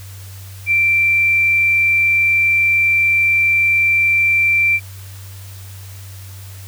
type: tone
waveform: sine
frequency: 2351 Hz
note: D7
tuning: 1 cent sharp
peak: -11 dBFS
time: 0.66-4.8 s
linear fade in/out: 50 ms
effects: added 96 Hz sine -32 dBFS peak until 6.67 s + white hiss -41 dBFS RMS until 6.67 s